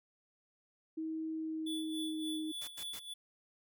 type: tone with pitch glide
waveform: sine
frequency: 318.7 to 311.8 Hz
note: D#4 to D#4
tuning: +42 to +4 cents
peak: -36 dBFS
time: 0.97-2.52 s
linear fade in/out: 10 ms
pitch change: -38 cents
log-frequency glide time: 1.3-2.34 s
type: tone with tremolo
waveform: square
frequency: 3451 Hz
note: A7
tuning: 34 cents flat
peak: -40 dBFS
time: 1.66-3.14 s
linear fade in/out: 10 ms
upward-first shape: sine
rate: 3.5 Hz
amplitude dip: 70%
type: noise bursts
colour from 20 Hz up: white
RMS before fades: -47 dBFS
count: 3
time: 2.61-2.996 s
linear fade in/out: 10 ms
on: 68 ms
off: 91 ms
effects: none